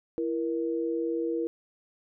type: tone pair together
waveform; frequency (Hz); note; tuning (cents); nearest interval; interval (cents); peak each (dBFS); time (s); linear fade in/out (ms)
sine; 333.8 / 472.1; E4 / A#4; +22 / +22; tritone; 600; -29 / -30; 0.18-1.47; 0
effects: none